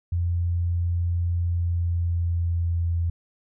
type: tone with pitch glide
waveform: sine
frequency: 86.5 to 84.77 Hz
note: F2 to E2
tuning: -16 to +49 cents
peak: -21 dBFS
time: 0.12-3.1 s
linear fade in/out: 5 ms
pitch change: -35 cents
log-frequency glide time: 1.39-2.96 s
effects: none